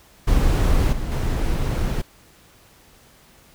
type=noise with level steps; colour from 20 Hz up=brown; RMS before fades=-17 / -26 / -21 dBFS; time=0.27-2.02 s; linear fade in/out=10 ms; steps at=0.92 / 1.11 s; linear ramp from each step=10 ms; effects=pink hiss -52 dBFS RMS until 3.54 s